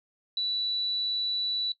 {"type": "tone", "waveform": "sine", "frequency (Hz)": 3951, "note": "B7", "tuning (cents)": 0, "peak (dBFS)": -26, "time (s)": [0.37, 1.72], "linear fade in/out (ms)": 2, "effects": ["noise-tail reverb RT60 0.1 s tail -17 dB re dry"]}